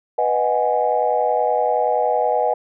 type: chord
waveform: sine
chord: G# minor seventh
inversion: first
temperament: equal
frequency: 493.9 / 622.3 / 740 / 830.6 Hz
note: B4 / D#5 / F#5 / G#5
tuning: 0 / 0 / 0 / 0 cents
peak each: -21 dBFS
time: 0.18-2.54 s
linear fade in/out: 5 ms
effects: tanh soft clip ceiling -5 dBFS